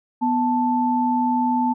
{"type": "tone pair together", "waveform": "sine", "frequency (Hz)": [246.9, 879.9], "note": ["B3", "A5"], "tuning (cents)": [0, 0], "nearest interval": "octave + minor seventh", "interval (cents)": 2200, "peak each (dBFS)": -20, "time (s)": [0.21, 1.74], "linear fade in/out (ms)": 20, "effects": []}